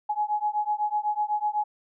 sine beating tone pair, 837 / 845 Hz, G#5 / G#5, +13 / +30 cents, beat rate 8 Hz, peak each -27 dBFS, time 0.09-1.64 s, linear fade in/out 10 ms, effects none

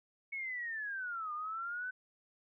sine linear two-way sweep, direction down then up, 2217 to 1200 to 1524 Hz, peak -37 dBFS, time 0.32-1.91 s, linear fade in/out 10 ms, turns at 1.33 s, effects none

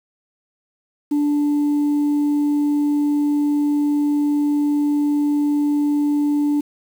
sine tone, 292.5 Hz, D4, 7 cents flat, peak -13 dBFS, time 1.11-6.61 s, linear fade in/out 10 ms, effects tanh soft clip ceiling -14 dBFS + 7-bit

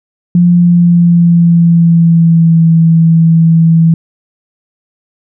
sine tone with pitch glide, 174.9 to 164.13 Hz, F3 to E3, +3 to -7 cents, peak -3 dBFS, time 0.35-3.94 s, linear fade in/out 2 ms, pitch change -110 cents, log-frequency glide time 0.51-2.65 s, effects none

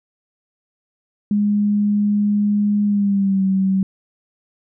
sine tone with pitch glide, 206.4 to 191.47 Hz, G#3 to G3, -10 to -40 cents, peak -14 dBFS, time 1.31-3.83 s, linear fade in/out 2 ms, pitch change -130 cents, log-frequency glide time 2.85-3.43 s, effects none

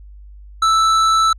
sine tone with hard clipping, 1318.5 Hz, E6, in tune, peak -13 dBFS, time 0.62-1.33 s, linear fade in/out 5 ms, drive 12 dB, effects added 50 Hz sine -36 dBFS peak until 1.38 s + low-pass 9000 Hz 12 dB/octave

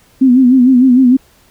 sine tone with vibrato, 254.3 Hz, C4, 49 cents flat, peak -4 dBFS, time 0.21-1.17 s, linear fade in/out 10 ms, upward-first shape sine, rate 6.6 Hz, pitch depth 83 cents each way, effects pink hiss -49 dBFS RMS until 1.5 s

